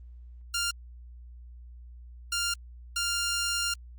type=tone bursts at uneven times; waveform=10% pulse; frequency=1396.9 Hz; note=F6; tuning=in tune; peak=-19 dBFS; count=3; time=0.54-0.71 / 2.32-2.54 / 2.96-3.74 s; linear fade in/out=5 ms; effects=added 60 Hz sine -44 dBFS peak until 3.98 s + Opus 24 kbps